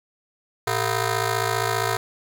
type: ring-modulated tone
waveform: 10% pulse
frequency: 280.9 Hz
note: C#4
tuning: 23 cents sharp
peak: -10 dBFS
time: 0.67-1.97 s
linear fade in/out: 5 ms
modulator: 168 Hz
effects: none